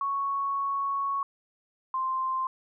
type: tone pair in turn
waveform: sine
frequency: 1108.7 / 1046.5 Hz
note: C#6 / C6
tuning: 0 / 0 cents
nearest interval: minor second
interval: 100 cents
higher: first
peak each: -26 dBFS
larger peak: neither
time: 0.01-1.23 / 1.94-2.47 s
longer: first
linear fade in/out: 2 ms
effects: none